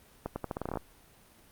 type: accelerating click train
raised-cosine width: 1 ms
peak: -19 dBFS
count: 12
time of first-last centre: 0.26-0.772 s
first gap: 100 ms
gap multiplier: 0.83
effects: pink hiss -59 dBFS RMS until 1.51 s + Opus 32 kbps